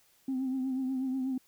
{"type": "tone with vibrato", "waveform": "sine", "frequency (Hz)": 261.6, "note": "C4", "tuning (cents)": 0, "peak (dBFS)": -28, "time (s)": [0.28, 1.38], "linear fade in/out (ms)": 5, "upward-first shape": "triangle", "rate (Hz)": 8.2, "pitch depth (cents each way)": 54, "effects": ["tanh soft clip ceiling -26 dBFS", "white hiss -66 dBFS RMS until 1.47 s"]}